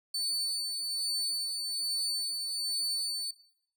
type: tone with tremolo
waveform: 35% pulse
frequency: 4502 Hz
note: C#8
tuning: 26 cents sharp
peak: -27 dBFS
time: 0.14-3.31 s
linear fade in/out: 5 ms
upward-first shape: sine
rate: 1.2 Hz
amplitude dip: 35%
effects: noise-tail reverb RT60 0.7 s tail -19 dB re dry